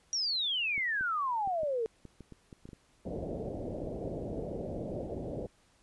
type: exponential sweep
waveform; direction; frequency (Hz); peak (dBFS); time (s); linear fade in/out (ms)
sine; down; 5790 to 435; -29; 0.13-1.86; 0
type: clicks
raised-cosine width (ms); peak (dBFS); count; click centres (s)
3; -34; 11; 0.779 / 1.01 / 1.475 / 1.633 / 2.053 / 2.207 / 2.323 / 2.528 / 2.655 / 2.69 / 2.732
type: low-pass noise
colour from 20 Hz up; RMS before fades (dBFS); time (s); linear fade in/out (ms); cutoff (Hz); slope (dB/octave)
white; -38; 3.05-5.47; 10; 640; 48
effects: pink hiss -67 dBFS RMS until 5.82 s + resampled to 24000 Hz